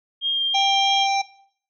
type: tone with vibrato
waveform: sine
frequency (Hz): 3211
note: G7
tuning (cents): +41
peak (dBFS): -19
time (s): 0.21-1.08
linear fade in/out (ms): 50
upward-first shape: sine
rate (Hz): 3.1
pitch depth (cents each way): 11
type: harmonic tone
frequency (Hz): 787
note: G5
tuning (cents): +7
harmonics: 1 / 3 / 5 / 7 / 8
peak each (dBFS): -19 / -27 / -31 / -33 / -35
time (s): 0.54-1.22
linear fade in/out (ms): 10
effects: noise-tail reverb RT60 0.6 s tail -19 dB re dry